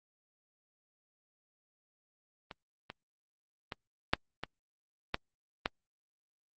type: clicks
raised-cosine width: 0.3 ms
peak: -27 / -25 / -21 / -8 / -20 / -13 / -13 dBFS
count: 7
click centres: 2.512 / 2.901 / 3.722 / 4.135 / 4.436 / 5.144 / 5.659 s
effects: Opus 32 kbps